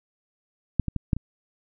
clicks, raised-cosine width 5 ms, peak -7 / -15 / -14 / -8 / -19 dBFS, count 5, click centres 0.797 / 0.883 / 0.963 / 1.132 / 1.166 s, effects none

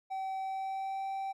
triangle tone with pitch glide, 767 to 776.8 Hz, G5 to G5, -38 to -16 cents, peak -32 dBFS, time 0.1-1.33 s, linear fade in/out 20 ms, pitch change +22 cents, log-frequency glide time 0.38-1.06 s, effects none

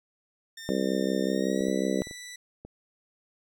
15% pulse tone with pitch glide, 1809 to 1972.7 Hz, A6 to B6, +48 to -2 cents, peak -34 dBFS, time 0.57-2.36 s, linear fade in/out 5 ms, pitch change +150 cents, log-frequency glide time 1.25-1.72 s
harmonic tone, 65.41 Hz, C2, in tune, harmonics 3 / 4 / 5 / 6 / 7 / 8 / 9, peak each -30 / -31 / -32 / -33 / -33 / -34 / -35 dBFS, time 0.69-2.02 s, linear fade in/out 0 ms
clicks, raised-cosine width 2 ms, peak -29 dBFS, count 5, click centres 1.61 / 1.684 / 2.071 / 2.111 / 2.65 s
effects none

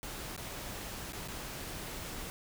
pink noise with dropouts, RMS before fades -42 dBFS, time 0.03-2.3 s, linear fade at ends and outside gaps 0 ms, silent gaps 0.364-0.377 / 1.123-1.132 / 1.277-1.284 s, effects none

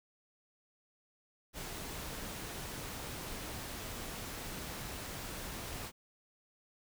pink noise, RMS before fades -43 dBFS, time 1.53-5.92 s, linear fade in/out 50 ms, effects none

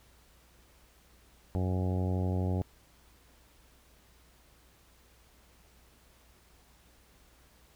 harmonic tone, 92.2 Hz, F#2, 6 cents flat, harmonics 1 / 2 / 3 / 4 / 5 / 6 / 7 / 8 / 9, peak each -29 / -35 / -39 / -41 / -43 / -45 / -46 / -47 / -48 dBFS, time 1.55-2.62 s, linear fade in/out 0 ms, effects added 60 Hz sine -63 dBFS peak until 7.75 s + pink hiss -63 dBFS RMS until 7.75 s

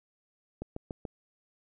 click train, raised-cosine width 2 ms, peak -23 dBFS, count 4, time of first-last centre 0.62-1.052 s, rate 6.94 Hz, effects none

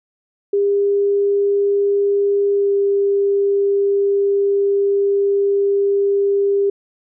sine tone with pitch glide, 402.3 to 399.5 Hz, G4 to G4, +45 to +33 cents, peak -13 dBFS, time 0.53-6.7 s, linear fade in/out 5 ms, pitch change -12 cents, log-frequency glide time 2.54-2.72 s, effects none

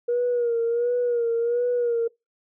sine tone with vibrato, 475.8 Hz, A#4, 35 cents sharp, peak -19 dBFS, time 0.08-2.08 s, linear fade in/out 10 ms, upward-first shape sine, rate 1.4 Hz, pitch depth 51 cents each way, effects noise-tail reverb RT60 0.2 s tail -23 dB re dry + tanh soft clip ceiling -16 dBFS

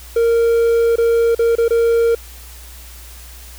triangle tone with dropouts, 463.6 Hz, A#4, 10 cents flat, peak -9 dBFS, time 0.16-2.15 s, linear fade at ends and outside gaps 5 ms, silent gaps 0.958-0.982 / 1.349-1.391 / 1.554-1.582 / 1.682-1.706 s, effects added 60 Hz sine -36 dBFS peak until 3.58 s + white hiss -40 dBFS RMS until 3.58 s

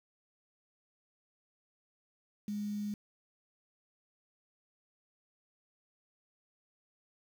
sine tone with quantisation, 206.9 Hz, G#3, 6 cents flat, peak -34 dBFS, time 2.48-2.94 s, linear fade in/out 2 ms, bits 9, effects none

